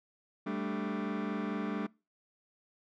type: chord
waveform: sawtooth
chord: G suspended second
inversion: none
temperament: just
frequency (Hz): 196 / 220.5 / 294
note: G3 / A3 / D4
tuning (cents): 0 / +4 / +2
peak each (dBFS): -33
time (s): 0.46-1.87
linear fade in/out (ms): 10
effects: noise-tail reverb RT60 0.3 s tail -24 dB re dry + low-pass 2000 Hz 12 dB/octave